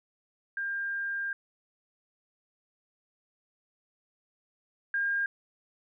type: tone pair in turn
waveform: sine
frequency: 1600 / 1611.1 Hz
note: G6 / G6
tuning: +35 / +47 cents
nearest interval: unison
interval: 12 cents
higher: second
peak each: -30 / -26 dBFS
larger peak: second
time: 0.57-1.33 / 4.94-5.26 s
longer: first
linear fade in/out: 2 ms
effects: none